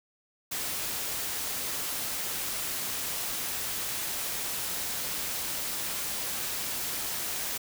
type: noise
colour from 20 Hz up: white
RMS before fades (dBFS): -33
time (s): 0.51-7.58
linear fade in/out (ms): 10
effects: none